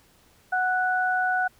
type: tone pair together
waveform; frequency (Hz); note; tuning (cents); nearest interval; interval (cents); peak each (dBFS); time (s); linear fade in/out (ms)
sine; 739 / 1480; F#5 / F#6; -2 / 0; octave; 1202; -24; 0.52-1.48; 10
effects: pink hiss -59 dBFS RMS until 1.59 s